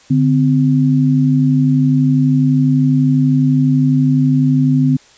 sine tone pair together, 146.07 / 258.1 Hz, D3 / C4, -9 / -23 cents, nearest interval minor seventh, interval 986 cents, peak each -12 dBFS, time 0.1-4.97 s, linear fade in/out 10 ms, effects white hiss -46 dBFS RMS until 5.17 s + resampled to 16000 Hz

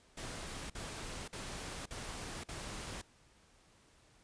pink noise bursts, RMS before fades -44 dBFS, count 5, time 0.17-3.016 s, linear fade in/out 5 ms, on 530 ms, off 49 ms, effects pink hiss -66 dBFS RMS until 4.23 s + resampled to 22050 Hz

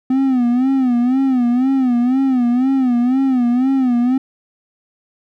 triangle tone with vibrato, 254.1 Hz, B3, 49 cents sharp, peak -10 dBFS, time 0.1-4.18 s, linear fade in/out 5 ms, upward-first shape sine, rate 2 Hz, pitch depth 110 cents each way, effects none

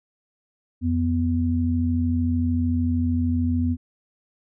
sine tone pair together, 86.9 / 247.4 Hz, F2 / B3, -8 / +3 cents, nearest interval octave + tritone, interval 1811 cents, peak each -22 dBFS, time 0.81-3.77 s, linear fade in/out 50 ms, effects none

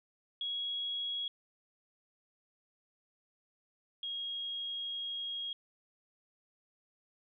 sine tone pair in turn, 3322 / 3276 Hz, G#7 / G#7, 0 / -24 cents, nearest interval unison, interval 24 cents, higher first, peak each -34 / -36 dBFS, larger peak first, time 0.41-1.28 / 4.03-5.53 s, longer second, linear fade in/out 2 ms, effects none

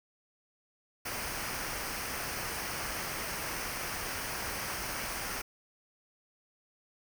pink noise with comb filter, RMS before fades -37 dBFS, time 1.05-5.42 s, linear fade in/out 10 ms, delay 0.27 ms, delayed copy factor -0.55, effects none

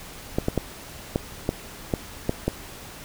clicks, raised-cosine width 2 ms, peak -8 dBFS, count 8, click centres 0.385 / 0.484 / 0.577 / 1.159 / 1.491 / 1.938 / 2.294 / 2.48 s, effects pink hiss -41 dBFS RMS until 3.04 s

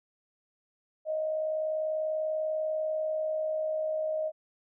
sine tone with amplitude modulation, 625 Hz, D#5, 8 cents sharp, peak -26 dBFS, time 1.05-4.32 s, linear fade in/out 50 ms, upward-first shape sine, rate 60.2 Hz, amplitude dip 40%, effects none

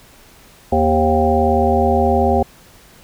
harmonic tone with a mistuned harmonic, 78.8 Hz, D#2, 23 cents sharp, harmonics 1 / 3 / 5 / 7 / 9 / 10, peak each -19 / -19 / -19 / -19 / -19 / -19 dBFS, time 0.72-2.43 s, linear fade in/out 5 ms, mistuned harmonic 7, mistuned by -44 cents, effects pink hiss -46 dBFS RMS until 3.03 s

